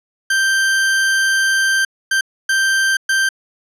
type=tone bursts at uneven times; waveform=40% pulse; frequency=1568 Hz; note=G6; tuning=in tune; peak=-12 dBFS; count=4; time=0.3-1.85 / 2.11-2.21 / 2.49-2.97 / 3.09-3.29 s; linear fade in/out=5 ms; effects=low-pass 11000 Hz 12 dB/octave